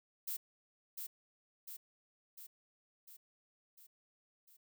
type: noise with echo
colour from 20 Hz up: violet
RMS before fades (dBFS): -40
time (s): 0.27-0.37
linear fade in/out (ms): 10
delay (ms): 700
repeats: 6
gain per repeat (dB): -4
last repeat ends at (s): 4.57
effects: none